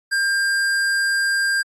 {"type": "tone", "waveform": "square", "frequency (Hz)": 1598, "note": "G6", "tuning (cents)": 33, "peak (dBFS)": -18, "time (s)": [0.11, 1.63], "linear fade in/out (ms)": 20, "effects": ["low-pass 11000 Hz 12 dB/octave", "AAC 64 kbps"]}